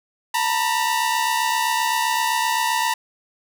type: tone pair together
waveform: sawtooth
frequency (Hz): 903 / 970.7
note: A5 / B5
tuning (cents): +45 / -30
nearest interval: minor second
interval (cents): 125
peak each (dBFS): -18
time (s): 0.34-2.94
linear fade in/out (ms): 5
effects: none